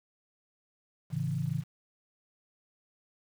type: chord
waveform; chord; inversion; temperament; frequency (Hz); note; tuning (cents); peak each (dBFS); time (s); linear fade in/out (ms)
sine; A major; none; equal; 110 / 138.59 / 164.81; A2 / C#3 / E3; 0 / 0 / 0; -37 / -32 / -33; 1.1-1.64; 50
effects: 9-bit